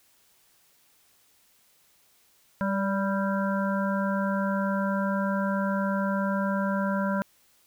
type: harmonic tone with a mistuned harmonic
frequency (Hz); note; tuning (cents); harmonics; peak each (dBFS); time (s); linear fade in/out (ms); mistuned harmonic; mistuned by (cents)
196.9; G3; +8; 1 / 3 / 5 / 7 / 8; -26 / -31 / -33 / -35 / -36; 2.61-7.22; 0; 3; -27
effects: white hiss -63 dBFS RMS until 7.66 s